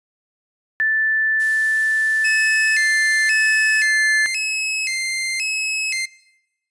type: tone with pitch glide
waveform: sine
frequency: 1760 to 1740.8 Hz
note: A6 to A6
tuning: 0 to -19 cents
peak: -15 dBFS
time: 0.8-4.26 s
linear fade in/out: 0 ms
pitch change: -19 cents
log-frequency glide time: 3.07-4.13 s
type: noise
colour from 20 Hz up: blue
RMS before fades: -34 dBFS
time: 1.39-3.86 s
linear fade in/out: 20 ms
type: tone with vibrato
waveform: sawtooth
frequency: 2321 Hz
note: D7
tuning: 21 cents flat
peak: -17 dBFS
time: 2.24-6.06 s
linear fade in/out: 10 ms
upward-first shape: square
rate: 0.95 Hz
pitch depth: 180 cents each way
effects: noise-tail reverb RT60 0.9 s tail -21 dB re dry + resampled to 24000 Hz